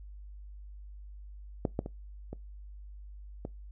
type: clicks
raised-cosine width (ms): 2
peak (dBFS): -14 / -16 / -25 / -26 / -23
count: 5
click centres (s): 1.652 / 1.791 / 1.861 / 2.33 / 3.451
effects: noise-tail reverb RT60 0.2 s tail -23 dB re dry + added 50 Hz sine -44 dBFS peak until 3.71 s